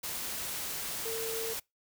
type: tone in noise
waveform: sine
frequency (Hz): 452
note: A4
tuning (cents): +47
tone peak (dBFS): -35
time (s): 1.05-1.54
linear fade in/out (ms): 10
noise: white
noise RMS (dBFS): -37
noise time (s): 0.03-1.6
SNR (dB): -1
effects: noise-tail reverb RT60 0.2 s tail -25 dB re dry